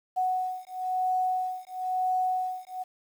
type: beating tone pair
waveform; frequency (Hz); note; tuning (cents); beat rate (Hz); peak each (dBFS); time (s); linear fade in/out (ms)
sine; 740 / 741; F#5 / F#5; 0 / +2; 1; -29; 0.16-2.84; 20
effects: 9-bit